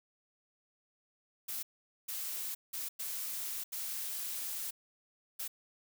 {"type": "noise bursts at uneven times", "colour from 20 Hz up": "blue", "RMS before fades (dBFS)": -39, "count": 6, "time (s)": [[1.48, 1.63], [2.08, 2.55], [2.73, 2.89], [2.99, 3.64], [3.72, 4.71], [5.39, 5.48]], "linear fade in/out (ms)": 10, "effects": []}